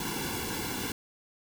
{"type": "noise with comb filter", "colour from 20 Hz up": "pink", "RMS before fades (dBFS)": -34, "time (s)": [0, 0.92], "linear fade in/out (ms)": 2, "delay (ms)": 1.6, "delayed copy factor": -0.9, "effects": []}